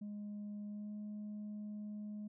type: tone with pitch glide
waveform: sine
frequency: 207 to 209.5 Hz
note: G#3 to G#3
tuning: -5 to +15 cents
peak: -40 dBFS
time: 0.01-2.28 s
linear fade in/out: 10 ms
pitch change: +20 cents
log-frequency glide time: 0.67-0.92 s
effects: tanh soft clip ceiling -41 dBFS